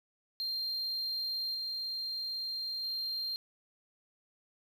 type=tone with level steps; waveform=sine; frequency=4186 Hz; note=C8; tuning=in tune; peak=-30 / -33 / -31 dBFS; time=0.4-3.36 s; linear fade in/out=0 ms; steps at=1.54 / 2.83 s; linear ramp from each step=10 ms; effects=tanh soft clip ceiling -32 dBFS + 10-bit